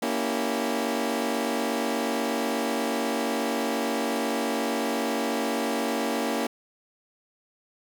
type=chord; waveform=20% pulse; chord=A# diminished seventh; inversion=none; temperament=equal with one note detuned; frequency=233.1 / 281.4 / 329.6 / 392 Hz; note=A#3 / C#4 / E4 / G4; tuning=0 / +26 / 0 / 0 cents; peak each=-24 / -25 / -28 / -29 dBFS; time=0.02-6.47 s; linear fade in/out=5 ms; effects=none